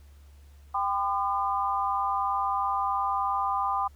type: tone cluster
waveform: sine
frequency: 790 / 1013 / 1209 Hz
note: G5 / B5 / D6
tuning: +13 / +44 / +50 cents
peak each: -29 dBFS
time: 0.74-3.88 s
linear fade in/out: 10 ms
effects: added 71 Hz sine -49 dBFS peak until 3.95 s + pink hiss -64 dBFS RMS until 3.95 s